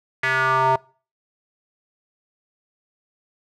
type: tone with band-pass filter sweep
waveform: square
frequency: 131.5 Hz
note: C3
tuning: 9 cents sharp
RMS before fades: -19 dBFS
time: 0.23-0.76 s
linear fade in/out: 5 ms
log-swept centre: 1900 to 830 Hz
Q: 4.1
effects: noise-tail reverb RT60 0.4 s tail -24 dB re dry